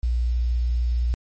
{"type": "tone with quantisation", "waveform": "sine", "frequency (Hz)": 59.8, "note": "A#1", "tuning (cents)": 45, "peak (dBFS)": -19, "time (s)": [0.03, 1.14], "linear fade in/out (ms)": 0, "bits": 8, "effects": ["MP3 32 kbps"]}